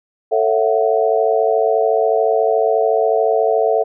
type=chord; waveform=sine; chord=F# minor seventh; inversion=first; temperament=just; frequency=444 / 555 / 666 / 740 Hz; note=A4 / C#5 / E5 / F#5; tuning=+16 / +2 / +18 / 0 cents; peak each=-16 / -21 / -17 / -20 dBFS; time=0.31-3.84 s; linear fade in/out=20 ms; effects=none